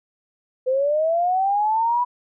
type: linear sweep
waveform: sine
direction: up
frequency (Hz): 504 to 987.8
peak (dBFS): -17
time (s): 0.66-2.05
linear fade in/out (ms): 20
effects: none